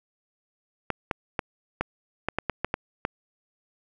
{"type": "clicks", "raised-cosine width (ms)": 0.5, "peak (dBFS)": -10, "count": 10, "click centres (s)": [0.903, 1.112, 1.392, 1.81, 2.286, 2.386, 2.497, 2.646, 2.741, 3.051], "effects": []}